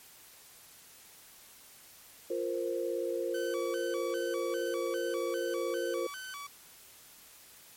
sine chord, F suspended fourth, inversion none, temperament just, 349.2 / 465.6 / 523.8 Hz, F4 / Bb4 / C5, 0 / -2 / +2 cents, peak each -35 dBFS, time 2.3-6.07 s, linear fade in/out 5 ms
sawtooth tone with vibrato, 1318.5 Hz, E6, in tune, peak -37 dBFS, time 3.34-6.47 s, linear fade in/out 5 ms, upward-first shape square, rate 2.5 Hz, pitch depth 250 cents each way
effects white hiss -55 dBFS RMS until 7.76 s + MP3 64 kbps

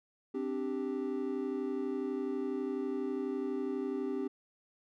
triangle chord, C suspended second, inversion none, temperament equal, 261.6 / 293.7 / 392 Hz, C4 / D4 / G4, 0 / 0 / 0 cents, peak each -35 / -37 / -34 dBFS, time 0.34-4.28 s, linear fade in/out 10 ms, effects none

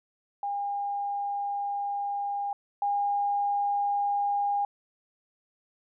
sine tone pair in turn, 808 / 810.9 Hz, G#5 / G#5, -48 / -42 cents, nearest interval unison, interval 6 cents, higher second, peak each -28 / -24 dBFS, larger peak second, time 0.43-2.53 / 2.82-4.65 s, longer first, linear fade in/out 2 ms, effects none

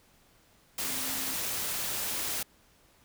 sine tone in noise, 263.1 Hz, C4, 10 cents sharp, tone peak -44 dBFS, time 0.85-1.34 s, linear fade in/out 5 ms, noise white, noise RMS -33 dBFS, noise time 0.78-2.43 s, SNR -14 dB, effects pink hiss -63 dBFS RMS until 3.04 s

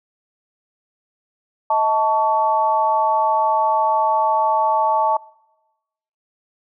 sine tone with amplitude modulation, 880 Hz, A5, in tune, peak -10 dBFS, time 1.7-5.17 s, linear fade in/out 5 ms, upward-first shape sine, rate 246 Hz, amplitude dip 95%, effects noise-tail reverb RT60 1.0 s tail -23 dB re dry

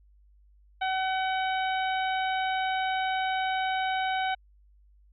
harmonic tone, 756 Hz, F#5, 37 cents sharp, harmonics 1 / 2 / 3 / 4 / 5, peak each -27 / -33 / -37 / -39 / -41 dBFS, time 0.81-4.35 s, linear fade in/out 10 ms, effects added 50 Hz sine -56 dBFS peak until 5.12 s

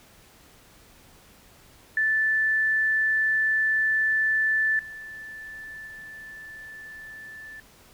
sine tone with level steps, 1756 Hz, A6, 4 cents flat, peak -20 / -37 / -39 dBFS, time 1.97-7.6 s, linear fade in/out 2 ms, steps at 4.79 / 5.87 s, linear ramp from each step 2 ms, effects pink hiss -54 dBFS RMS until 7.93 s

